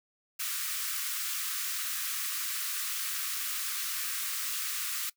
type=high-pass noise; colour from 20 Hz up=white; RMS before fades=-34 dBFS; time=0.39-5.1 s; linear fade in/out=10 ms; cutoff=1100 Hz; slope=96 dB/octave; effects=noise-tail reverb RT60 0.1 s tail -20 dB re dry